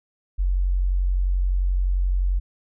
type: tone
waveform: sine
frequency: 45.76 Hz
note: F#1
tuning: 18 cents flat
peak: -18 dBFS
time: 0.38-2.4 s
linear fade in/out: 20 ms
effects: none